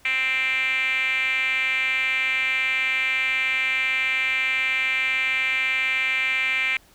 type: tone with band-pass filter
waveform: 5% pulse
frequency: 261.6 Hz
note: C4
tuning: in tune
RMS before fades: -23 dBFS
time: 0.05-6.77 s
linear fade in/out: 2 ms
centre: 2300 Hz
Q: 7.3
effects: pink hiss -55 dBFS RMS until 6.94 s